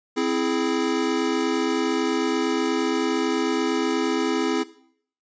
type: chord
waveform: square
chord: C augmented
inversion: none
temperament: equal with one note detuned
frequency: 261.6 / 329.6 / 418.4 Hz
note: C4 / E4 / G#4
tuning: 0 / 0 / +13 cents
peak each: -26 dBFS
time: 0.16-4.64 s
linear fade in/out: 20 ms
effects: noise-tail reverb RT60 0.6 s tail -17 dB re dry + resampled to 16000 Hz